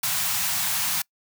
white band-stop noise, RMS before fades -25 dBFS, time 0.03-1.02 s, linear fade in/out 5 ms, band 210 to 680 Hz, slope 48 dB/octave, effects noise-tail reverb RT60 0.1 s tail -25 dB re dry + high-pass 100 Hz 12 dB/octave

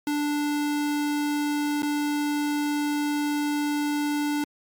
square tone with dropouts, 293.7 Hz, D4, in tune, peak -24 dBFS, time 0.07-4.44 s, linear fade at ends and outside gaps 2 ms, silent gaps 1.822-1.83 s, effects MP3 96 kbps

